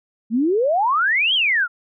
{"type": "exponential two-way sweep", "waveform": "sine", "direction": "up then down", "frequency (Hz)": [211.7, 3318, 1339], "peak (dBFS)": -15, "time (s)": [0.3, 1.68], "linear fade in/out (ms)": 50, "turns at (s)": 1.34, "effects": []}